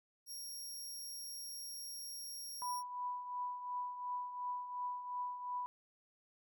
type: tone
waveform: 20% pulse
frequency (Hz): 5588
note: F8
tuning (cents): 0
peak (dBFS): -39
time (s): 0.26-2.83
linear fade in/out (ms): 50
type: tone with tremolo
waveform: sine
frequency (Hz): 987.8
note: B5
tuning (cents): 0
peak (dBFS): -36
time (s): 2.62-5.66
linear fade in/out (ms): 0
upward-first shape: triangle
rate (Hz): 2.8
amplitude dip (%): 65
effects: none